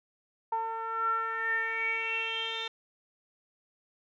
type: tone with low-pass filter sweep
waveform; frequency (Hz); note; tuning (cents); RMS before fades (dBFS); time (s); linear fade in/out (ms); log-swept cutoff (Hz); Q
10% pulse; 451; A4; +43; -32; 0.52-2.68; 5; 940 to 3800; 9.5
effects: none